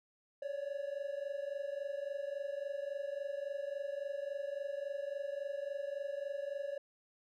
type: tone pair together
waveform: triangle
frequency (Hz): 554.4 / 578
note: C#5 / D5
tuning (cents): 0 / -28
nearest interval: minor second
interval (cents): 72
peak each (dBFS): -38 / -39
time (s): 0.42-6.78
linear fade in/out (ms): 5
effects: none